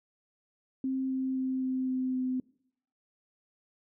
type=tone with pitch steps; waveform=sine; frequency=263.7 / 262.2 / 260.7 / 259.2 / 257.7 / 256.2 Hz; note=C4 / C4 / C4 / C4 / C4 / C4; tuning=+14 / +4 / -6 / -16 / -26 / -36 cents; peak=-28 dBFS; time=0.84-2.4 s; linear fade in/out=2 ms; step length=260 ms; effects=noise-tail reverb RT60 0.7 s tail -23 dB re dry